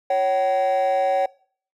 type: tone pair together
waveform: triangle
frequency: 554.4 / 762.2 Hz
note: C#5 / G5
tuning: 0 / -49 cents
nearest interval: tritone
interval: 551 cents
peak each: -17 dBFS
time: 0.1-1.26 s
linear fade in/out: 5 ms
effects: noise-tail reverb RT60 0.5 s tail -24 dB re dry + tanh soft clip ceiling -13 dBFS